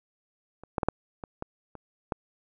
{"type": "clicks", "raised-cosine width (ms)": 1, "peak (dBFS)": [-30, -12, -12, -8, -23, -19, -28, -14], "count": 8, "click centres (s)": [0.636, 0.782, 0.832, 0.886, 1.238, 1.424, 1.753, 2.122], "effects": []}